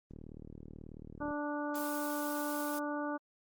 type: click train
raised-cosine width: 3 ms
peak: -35 dBFS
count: 47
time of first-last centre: 0.11-1.308 s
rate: 38.4 Hz
type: harmonic tone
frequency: 293.7 Hz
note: D4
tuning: in tune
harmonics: 1 / 2 / 3 / 4 / 5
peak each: -37 / -40 / -42 / -43 / -44 dBFS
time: 1.2-3.18 s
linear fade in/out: 20 ms
type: noise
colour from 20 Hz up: blue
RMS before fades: -44 dBFS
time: 1.74-2.79 s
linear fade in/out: 5 ms
effects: Opus 24 kbps